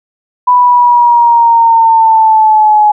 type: linear sweep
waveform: sine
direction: down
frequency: 993 to 839 Hz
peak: -3 dBFS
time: 0.47-2.92 s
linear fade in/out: 10 ms
effects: none